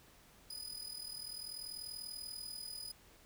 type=tone with amplitude modulation; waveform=sawtooth; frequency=4978 Hz; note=D#8; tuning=in tune; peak=-38 dBFS; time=0.5-2.92 s; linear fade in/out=5 ms; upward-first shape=sine; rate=40.4 Hz; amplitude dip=70%; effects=added 42 Hz sine -70 dBFS peak until 3.25 s + pink hiss -63 dBFS RMS until 3.25 s